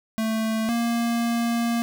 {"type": "tone pair in turn", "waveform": "square", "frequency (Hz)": [221.3, 233.9], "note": ["A3", "A#3"], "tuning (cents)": [10, 6], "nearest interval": "minor second", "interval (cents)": 96, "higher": "second", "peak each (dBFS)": [-23, -22], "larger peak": "second", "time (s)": [[0.18, 0.69], [0.69, 1.82]], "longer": "second", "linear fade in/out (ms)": 0, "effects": []}